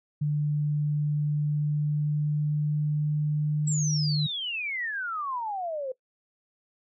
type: tone with pitch glide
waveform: sine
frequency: 148.4 to 150.12 Hz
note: D3 to D3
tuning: +18 to +38 cents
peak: -23 dBFS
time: 0.21-4.27 s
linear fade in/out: 10 ms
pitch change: +20 cents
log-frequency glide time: 1.28-3.26 s
type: exponential sweep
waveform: sine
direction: down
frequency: 7800 to 504 Hz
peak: -29 dBFS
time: 3.67-5.92 s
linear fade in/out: 5 ms
effects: noise-tail reverb RT60 0.1 s tail -19 dB re dry